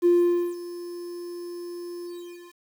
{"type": "tone with ADSR envelope", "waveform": "triangle", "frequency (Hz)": 349.2, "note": "F4", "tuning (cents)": 0, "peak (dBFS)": -11, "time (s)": [0.02, 2.59], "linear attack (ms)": 38, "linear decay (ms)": 490, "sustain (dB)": -20, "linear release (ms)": 530, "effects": ["tanh soft clip ceiling -12 dBFS", "8-bit"]}